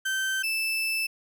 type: tone pair in turn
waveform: 35% pulse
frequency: 1550 / 2639 Hz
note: G6 / E7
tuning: -20 / +1 cents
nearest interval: major sixth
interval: 921 cents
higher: second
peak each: -24 dBFS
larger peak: neither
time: 0.05-0.43 / 0.43-1.07 s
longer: second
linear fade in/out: 10 ms
effects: none